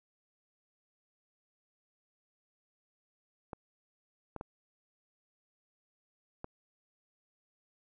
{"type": "clicks", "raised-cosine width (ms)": 1, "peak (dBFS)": -26, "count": 4, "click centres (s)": [3.532, 4.363, 4.411, 6.444], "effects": []}